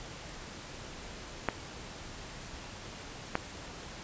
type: clicks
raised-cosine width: 0.5 ms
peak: -12 dBFS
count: 2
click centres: 1.487 / 3.354 s
effects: pink hiss -45 dBFS RMS until 4.03 s + resampled to 16000 Hz